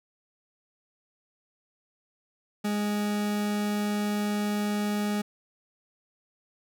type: tone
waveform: 40% pulse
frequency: 207.5 Hz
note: G#3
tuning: 1 cent flat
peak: -25 dBFS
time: 2.64-5.22 s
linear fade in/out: 10 ms
effects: none